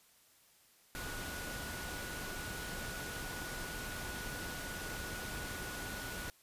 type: tone in noise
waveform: sine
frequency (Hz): 1464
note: F#6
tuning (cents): -19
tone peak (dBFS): -46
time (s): 0.95-6.3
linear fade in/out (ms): 0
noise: pink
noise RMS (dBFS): -43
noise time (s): 0.95-6.3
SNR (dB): -6
effects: white hiss -66 dBFS RMS until 6.42 s + resampled to 32000 Hz